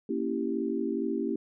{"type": "chord", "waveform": "sine", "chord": "A# diminished seventh", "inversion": "none", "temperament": "equal", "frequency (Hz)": [233.1, 277.2, 329.6, 392], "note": ["A#3", "C#4", "E4", "G4"], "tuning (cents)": [0, 0, 0, 0], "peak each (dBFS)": -33, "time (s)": [0.09, 1.36], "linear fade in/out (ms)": 5, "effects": []}